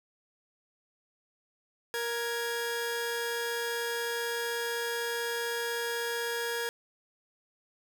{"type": "tone pair together", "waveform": "sawtooth", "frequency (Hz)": [469.5, 1661.2], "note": ["A#4", "G#6"], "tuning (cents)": [12, 0], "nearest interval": "octave + minor seventh", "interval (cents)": 2188, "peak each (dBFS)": [-29, -31], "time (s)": [1.94, 6.69], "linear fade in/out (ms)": 0, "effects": ["10-bit"]}